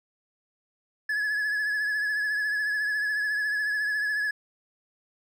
triangle tone with vibrato, 1700 Hz, G#6, 40 cents sharp, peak -23 dBFS, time 1.09-4.31 s, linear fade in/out 5 ms, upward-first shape triangle, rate 14 Hz, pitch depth 47 cents each way, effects none

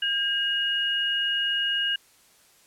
sine tone pair together, 1612 / 2872 Hz, G6 / F7, +48 / +48 cents, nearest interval minor seventh, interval 1000 cents, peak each -28 / -24 dBFS, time 0.02-1.96 s, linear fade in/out 5 ms, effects white hiss -58 dBFS RMS until 2.66 s + low-pass 12000 Hz 12 dB/octave

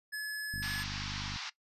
square tone, 1708 Hz, G#6, 48 cents sharp, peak -35 dBFS, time 0.12-0.84 s, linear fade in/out 20 ms
click train, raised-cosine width 5 ms, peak -31 dBFS, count 42, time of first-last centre 0.54-1.36 s, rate 50 Hz
white band-pass noise, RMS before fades -41 dBFS, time 0.62-1.5 s, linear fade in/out 10 ms, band 810 to 5600 Hz, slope 48 dB/octave
effects noise-tail reverb RT60 0.1 s tail -18 dB re dry + resampled to 32000 Hz

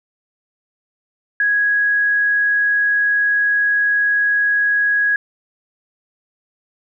sine tone, 1661.2 Hz, G#6, in tune, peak -13 dBFS, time 1.4-5.16 s, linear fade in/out 2 ms, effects none

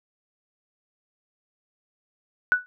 sine tone with exponential decay, 1480 Hz, F#6, in tune, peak -12 dBFS, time 2.52-2.66 s, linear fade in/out 0 ms, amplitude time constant 30 ms, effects none

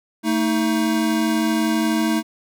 square tone pair together, 223.6 / 316 Hz, A3 / D#4, +28 / +27 cents, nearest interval tritone, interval 599 cents, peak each -21 dBFS, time 0.23-2.23 s, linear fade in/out 50 ms, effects none

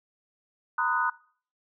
sine chord, B major seventh, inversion third, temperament equal with one note detuned, 932.3 / 1012.6 / 1244.5 / 1480 Hz, A#5 / B5 / D#6 / F#6, 0 / +43 / 0 / 0 cents, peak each -30 / -30 / -29 / -28 dBFS, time 0.78-1.1 s, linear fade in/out 5 ms, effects noise-tail reverb RT60 0.5 s tail -22 dB re dry

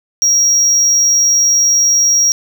triangle tone, 5650 Hz, F8, 19 cents sharp, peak -7 dBFS, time 0.22-2.32 s, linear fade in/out 0 ms, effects none

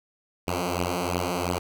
5% pulse beating tone pair, 87.31 / 90.21 Hz, F2 / F#2, 0 / -43 cents, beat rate 2.9 Hz, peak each -17 dBFS, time 0.47-1.59 s, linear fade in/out 10 ms, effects none

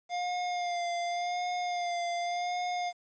square tone with vibrato, 705 Hz, F5, 16 cents sharp, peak -31 dBFS, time 0.09-2.93 s, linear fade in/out 50 ms, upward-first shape sine, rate 0.88 Hz, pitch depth 29 cents each way, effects resampled to 16000 Hz + 10-bit

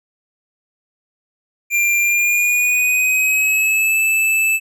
square tone with pitch glide, 2382 to 2628 Hz, D7 to E7, +24 to -6 cents, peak -14 dBFS, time 1.7-4.6 s, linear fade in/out 50 ms, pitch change +170 cents, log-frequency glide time 2-3.99 s, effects none

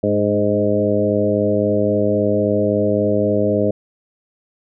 harmonic tone with a mistuned harmonic, 103.7 Hz, G#2, 2 cents flat, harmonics 1 / 2 / 3 / 4 / 5 / 6, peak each -24 / -21 / -22 / -21 / -20 / -21 dBFS, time 0.03-3.71 s, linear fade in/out 5 ms, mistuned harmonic 3, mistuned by -25 cents, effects none

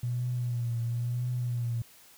triangle tone with vibrato, 120.4 Hz, B2, 44 cents flat, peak -24 dBFS, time 0.03-1.82 s, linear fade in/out 5 ms, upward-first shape triangle, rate 0.98 Hz, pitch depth 58 cents each way, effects tanh soft clip ceiling -26 dBFS + white hiss -56 dBFS RMS until 2.17 s

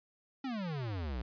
square exponential sweep, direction down, 278.4 to 55.6 Hz, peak -36 dBFS, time 0.44-1.22 s, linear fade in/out 5 ms, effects resampled to 11025 Hz

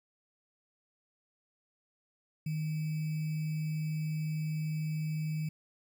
sine tone with sample-and-hold, 155.56 Hz, D#3, in tune, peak -31 dBFS, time 2.46-5.49 s, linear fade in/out 5 ms, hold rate 2450 Hz, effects none

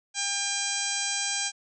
harmonic tone with a mistuned harmonic, 801 Hz, G5, 37 cents sharp, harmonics 1 / 2 / 3 / 4 / 5 / 6 / 7 / 8 / 9 / 10, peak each -39 / -37 / -36 / -36 / -37 / -37 / -34 / -34 / -38 / -35 dBFS, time 0.14-1.52 s, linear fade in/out 50 ms, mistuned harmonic 7, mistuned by +18 cents, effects none

